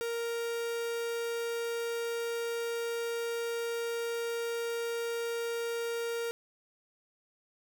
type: tone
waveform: 45% pulse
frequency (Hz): 466.2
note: A#4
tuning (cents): 0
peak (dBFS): -32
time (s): 0.01-6.31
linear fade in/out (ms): 0
effects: none